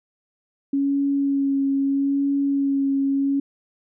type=tone with vibrato; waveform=sine; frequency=277.1 Hz; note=C#4; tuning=1 cent flat; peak=-18 dBFS; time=0.73-3.4 s; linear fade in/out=5 ms; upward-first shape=sine; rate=0.78 Hz; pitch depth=17 cents each way; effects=none